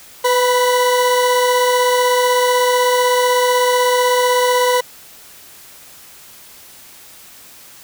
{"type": "tone pair together", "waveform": "40% pulse", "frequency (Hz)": [498.4, 980.8], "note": ["B4", "B5"], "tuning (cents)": [16, -12], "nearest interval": "octave", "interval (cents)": 1172, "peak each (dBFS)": [-13, -16], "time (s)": [0.24, 4.81], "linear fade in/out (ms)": 10, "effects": ["white hiss -41 dBFS RMS until 7.83 s"]}